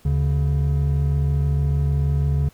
triangle tone pair together, 75 / 141.35 Hz, D2 / C#3, +37 / +34 cents, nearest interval major seventh, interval 1097 cents, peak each -18 dBFS, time 0.05-2.49 s, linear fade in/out 5 ms, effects pink hiss -54 dBFS RMS until 2.53 s

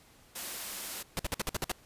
white high-pass noise, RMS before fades -39 dBFS, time 0.35-1.03 s, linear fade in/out 10 ms, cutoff 170 Hz, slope 24 dB/octave
pink noise bursts, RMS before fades -32 dBFS, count 8, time 1.17-1.717 s, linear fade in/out 0 ms, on 22 ms, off 53 ms
effects pink hiss -60 dBFS RMS until 1.85 s + resampled to 32000 Hz

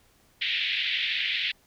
white band-pass noise, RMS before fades -28 dBFS, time 0.41-1.52 s, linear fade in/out 10 ms, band 1900 to 3700 Hz, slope 48 dB/octave, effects pink hiss -62 dBFS RMS until 1.66 s

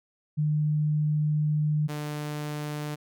sine / sawtooth tone pair in turn, 151.2 / 149.12 Hz, D#3 / D3, -49 / +27 cents, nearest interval unison, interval 24 cents, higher first, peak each -22 / -27 dBFS, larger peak first, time 0.37-1.88 / 1.88-2.96 s, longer first, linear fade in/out 20 ms, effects none

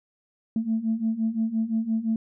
sine beating tone pair, 220 / 225.8 Hz, A3 / A3, 0 / +45 cents, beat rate 5.8 Hz, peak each -27 / -24 dBFS, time 0.56-2.16 s, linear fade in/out 2 ms, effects tanh soft clip ceiling -16 dBFS

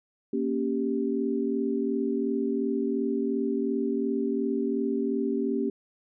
sine chord, G diminished, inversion first, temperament equal with one note detuned, 234.4 / 277.2 / 392 Hz, Bb3 / Db4 / G4, +10 / 0 / 0 cents, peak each -29 dBFS, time 0.33-5.7 s, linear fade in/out 5 ms, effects none

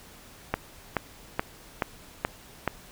click train, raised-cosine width 0.5 ms, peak -9 dBFS, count 6, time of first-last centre 0.54-2.677 s, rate 2.34 Hz, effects pink hiss -50 dBFS RMS until 2.91 s

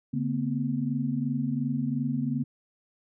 sine tone cluster, 142.3 / 231.2 / 254 Hz, C#3 / A#3 / B3, +46 / -14 / +49 cents, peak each -30 dBFS, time 0.13-2.44 s, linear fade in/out 10 ms, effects none

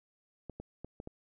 clicks, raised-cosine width 2 ms, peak -29 dBFS, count 5, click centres 0.497 / 0.6 / 0.846 / 1.001 / 1.074 s, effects none

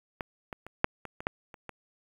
clicks, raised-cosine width 0.5 ms, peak -18 / -22 / -27 / -6 / -24 / -24 / -12 / -30 / -24 dBFS, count 9, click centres 0.208 / 0.528 / 0.666 / 0.844 / 1.053 / 1.205 / 1.269 / 1.542 / 1.693 s, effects 8-bit

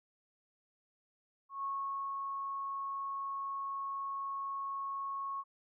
sine tone with ADSR envelope, 1099 Hz, C#6, 15 cents flat, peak -34 dBFS, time 1.49-5.44 s, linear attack 150 ms, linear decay 500 ms, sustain -2 dB, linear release 44 ms, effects none

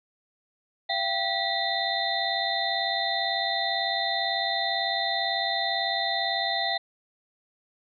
sine tone cluster, 683 / 781 / 1954 / 3632 / 4066 Hz, F5 / G5 / B6 / A#7 / B7, -39 / -7 / -19 / -46 / +50 cents, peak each -31 dBFS, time 0.89-6.78 s, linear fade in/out 10 ms, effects none

